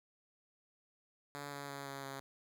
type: tone with pitch steps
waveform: 5% pulse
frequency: 143.2 / 141.56 / 139.93 / 138.32 / 136.73 Hz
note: D3 / C#3 / C#3 / C#3 / C#3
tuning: -43 / +37 / +17 / -3 / -23 cents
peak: -32 dBFS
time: 1.35-2.2 s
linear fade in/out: 0 ms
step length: 170 ms
effects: none